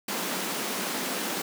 pink high-pass noise, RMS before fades -31 dBFS, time 0.08-1.42 s, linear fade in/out 5 ms, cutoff 180 Hz, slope 48 dB/octave, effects none

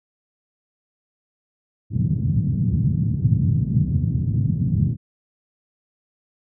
pink band-pass noise, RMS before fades -20 dBFS, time 1.9-4.97 s, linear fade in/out 50 ms, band 100 to 170 Hz, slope 24 dB/octave, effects none

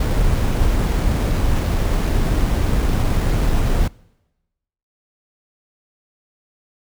brown noise with sample-and-hold, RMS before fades -17 dBFS, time 0-3.88 s, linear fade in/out 5 ms, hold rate 8820 Hz, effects noise-tail reverb RT60 1.0 s tail -24 dB re dry

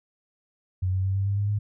sine tone with pitch steps, 92.5 / 94.28 / 96.09 / 97.94 / 99.83 / 101.75 / 103.71 Hz, F#2 / F#2 / G2 / G2 / G2 / G#2 / G#2, 0 / +33 / -34 / -1 / +32 / -35 / -2 cents, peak -22 dBFS, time 0.82-1.59 s, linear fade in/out 10 ms, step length 110 ms, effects none

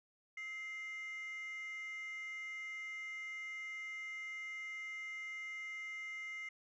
sine tone with frequency modulation, 2093 Hz, C7, in tune, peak -40 dBFS, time 0.37-6.49 s, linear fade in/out 5 ms, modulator 801 Hz, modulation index 0.29, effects tanh soft clip ceiling -41 dBFS

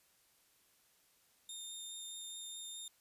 20% pulse tone with vibrato, 3646 Hz, A#7, 39 cents flat, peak -39 dBFS, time 1.49-2.88 s, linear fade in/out 2 ms, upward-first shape sine, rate 4.8 Hz, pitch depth 8 cents each way, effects white hiss -71 dBFS RMS until 3 s + resampled to 32000 Hz

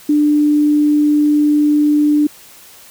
sine tone, 296.8 Hz, D4, 18 cents sharp, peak -9 dBFS, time 0.09-2.27 s, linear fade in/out 5 ms, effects white hiss -41 dBFS RMS until 2.9 s

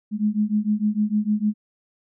sine beating tone pair, 207.7 / 214.3 Hz, G#3 / A3, 0 / -45 cents, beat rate 6.6 Hz, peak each -22 dBFS, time 0.11-1.54 s, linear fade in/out 50 ms, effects none

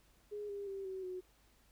sine tone with pitch steps, 415.3 / 402.8 / 390.6 / 378.9 / 367.4 Hz, G#4 / G4 / G4 / F#4 / F#4, 0 / +47 / -6 / +41 / -12 cents, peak -40 dBFS, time 0.31-1.21 s, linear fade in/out 20 ms, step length 180 ms, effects added 50 Hz sine -70 dBFS peak until 1.71 s + pink hiss -70 dBFS RMS until 1.71 s

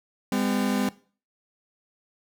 40% pulse tone pair together, 201.8 / 254.2 Hz, G#3 / C4, -49 / -50 cents, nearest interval major third, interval 399 cents, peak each -25 dBFS, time 0.32-0.89 s, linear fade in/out 2 ms, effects noise-tail reverb RT60 0.4 s tail -19 dB re dry

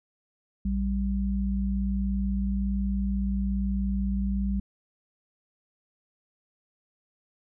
sine tone pair together, 58.27 / 196 Hz, A#1 / G3, 0 / 0 cents, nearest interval octave + major sixth, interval 2100 cents, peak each -27 dBFS, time 0.65-4.6 s, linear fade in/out 5 ms, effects none

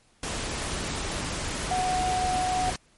sine tone in noise, 737 Hz, F#5, 7 cents flat, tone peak -24 dBFS, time 1.71-2.7 s, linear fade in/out 2 ms, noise pink, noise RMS -31 dBFS, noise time 0.23-2.76 s, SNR +4 dB, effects pink hiss -62 dBFS RMS until 2.97 s + MP3 48 kbps

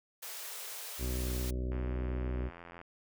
white high-pass noise, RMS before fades -43 dBFS, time 0.22-1.51 s, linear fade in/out 10 ms, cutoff 380 Hz, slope 96 dB/octave
harmonic tone, 62.4 Hz, B1, 19 cents sharp, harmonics 1 / 2 / 3 / 4 / 5 / 6 / 7 / 8 / 9 / 10, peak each -33 / -42 / -49 / -44 / -48 / -44 / -56 / -55 / -52 / -58 dBFS, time 0.98-2.51 s, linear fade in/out 50 ms
click train, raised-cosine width 0.5 ms, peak -33 dBFS, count 95, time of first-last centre 1.72-2.814 s, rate 85.9 Hz
effects none

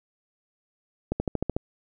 accelerating click train, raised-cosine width 2 ms, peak -12 dBFS, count 7, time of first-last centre 1.12-1.565 s, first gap 80 ms, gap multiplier 0.97, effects none

